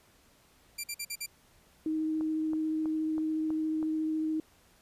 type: tone bursts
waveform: 10% pulse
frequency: 2365 Hz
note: D7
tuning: 12 cents sharp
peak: -25 dBFS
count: 5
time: 0.78-1.263 s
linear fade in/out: 10 ms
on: 59 ms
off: 47 ms
type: tone with vibrato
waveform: sine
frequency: 313.8 Hz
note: D#4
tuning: 15 cents sharp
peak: -28 dBFS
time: 1.86-4.4 s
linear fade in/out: 2 ms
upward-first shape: triangle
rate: 14 Hz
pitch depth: 11 cents each way
type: click train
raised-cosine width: 1 ms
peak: -30 dBFS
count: 6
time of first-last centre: 2.21-3.828 s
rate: 3.09 Hz
effects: pink hiss -63 dBFS RMS until 4.81 s + resampled to 32000 Hz